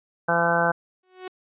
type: harmonic tone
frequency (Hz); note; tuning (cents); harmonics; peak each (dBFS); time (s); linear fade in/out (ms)
169.7; F3; -49; 1 / 2 / 3 / 4 / 5 / 6 / 7 / 8 / 9; -29 / -34 / -26 / -25 / -26 / -30 / -31 / -30 / -24; 0.28-0.72; 10
type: tone with exponential growth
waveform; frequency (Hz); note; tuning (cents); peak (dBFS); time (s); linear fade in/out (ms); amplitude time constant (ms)
sawtooth; 370; F#4; 0; -27; 1.03-1.28; 5; 54
effects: resampled to 8000 Hz